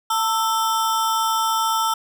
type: ring-modulated tone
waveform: square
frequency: 1108.7 Hz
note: C#6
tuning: in tune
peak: -16 dBFS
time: 0.1-1.94 s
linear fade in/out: 5 ms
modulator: 211 Hz
effects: none